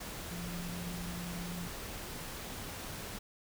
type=tone in noise; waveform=sine; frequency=174.61 Hz; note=F3; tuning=in tune; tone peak=-40 dBFS; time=0.31-1.68 s; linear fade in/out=10 ms; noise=pink; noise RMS=-43 dBFS; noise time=0-3.19 s; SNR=0 dB; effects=none